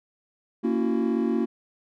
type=chord; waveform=triangle; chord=F# dominant seventh; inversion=first; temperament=just; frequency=231.2 / 277.5 / 333 / 370 Hz; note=A#3 / C#4 / E4 / F#4; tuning=-14 / +2 / +18 / 0 cents; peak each=-23 / -27 / -26 / -27 dBFS; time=0.63-1.46 s; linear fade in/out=20 ms; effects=none